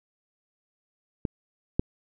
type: clicks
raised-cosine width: 3 ms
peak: -14 / -9 dBFS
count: 2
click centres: 1.252 / 1.795 s
effects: none